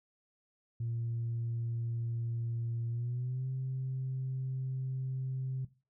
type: tone with pitch glide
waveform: sine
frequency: 116.54 to 130.81 Hz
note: A#2 to C3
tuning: 0 to 0 cents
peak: -32 dBFS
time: 0.8-5.65 s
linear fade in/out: 5 ms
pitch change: +200 cents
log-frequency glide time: 2.89-3.47 s
effects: noise-tail reverb RT60 0.3 s tail -17 dB re dry + tanh soft clip ceiling -29 dBFS